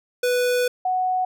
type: tone pair in turn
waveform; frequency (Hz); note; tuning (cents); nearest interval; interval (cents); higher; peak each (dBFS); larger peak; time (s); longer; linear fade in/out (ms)
square / sine; 493.9 / 740; B4 / F#5; 0 / 0; perfect fifth; 700; second; -19; neither; 0.23-0.68 / 0.85-1.25; first; 5
effects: none